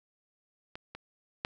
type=clicks; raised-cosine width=0.3 ms; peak=-25 / -26 / -15 dBFS; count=3; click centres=0.755 / 0.95 / 1.449 s; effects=none